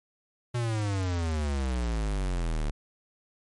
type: exponential sweep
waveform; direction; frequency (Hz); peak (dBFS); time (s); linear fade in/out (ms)
square; down; 123.2 to 36.11; -27; 0.54-2.71; 10
effects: MP3 48 kbps